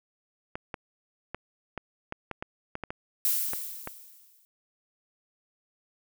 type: clicks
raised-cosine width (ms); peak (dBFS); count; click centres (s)
0.5; -19; 12; 0.555 / 0.742 / 1.346 / 1.777 / 2.124 / 2.313 / 2.425 / 2.754 / 2.837 / 2.905 / 3.534 / 3.874
type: noise with exponential decay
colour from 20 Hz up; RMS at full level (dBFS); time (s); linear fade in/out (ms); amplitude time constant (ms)
violet; -24; 3.25-4.45; 0; 260
effects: none